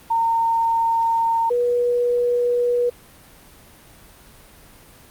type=tone pair in turn; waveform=sine; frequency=915 / 484.7 Hz; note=A#5 / B4; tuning=-32 / -32 cents; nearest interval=major seventh; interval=1100 cents; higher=first; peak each=-16 dBFS; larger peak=neither; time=0.1-1.5 / 1.5-2.9 s; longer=neither; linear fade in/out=10 ms; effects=pink hiss -47 dBFS RMS until 5.1 s + Opus 32 kbps